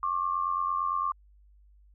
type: tone pair together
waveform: sine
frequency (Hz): 1083 / 1171.8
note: C#6 / D6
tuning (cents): -41 / -4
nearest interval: minor second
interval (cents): 137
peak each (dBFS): -29 / -29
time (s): 0.03-1.12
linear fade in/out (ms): 2
effects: added 50 Hz sine -55 dBFS peak until 1.94 s